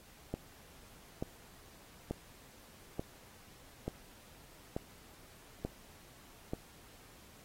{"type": "click train", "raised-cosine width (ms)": 2, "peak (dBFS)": -22, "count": 8, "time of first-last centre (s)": [0.34, 6.535], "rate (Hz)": 1.13, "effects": ["pink hiss -59 dBFS RMS until 7.44 s", "AAC 48 kbps"]}